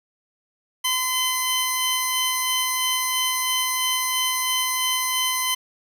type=tone pair together; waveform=15% pulse; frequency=1024 / 3069 Hz; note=C6 / G7; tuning=-38 / -37 cents; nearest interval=octave + perfect fifth; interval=1901 cents; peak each=-17 / -17 dBFS; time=0.84-5.55 s; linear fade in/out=10 ms; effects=none